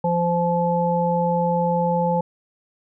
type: harmonic tone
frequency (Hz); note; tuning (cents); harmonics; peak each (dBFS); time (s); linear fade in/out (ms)
172.6; F3; -20; 1 / 3 / 5; -22 / -22 / -22; 0.04-2.21; 5
effects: none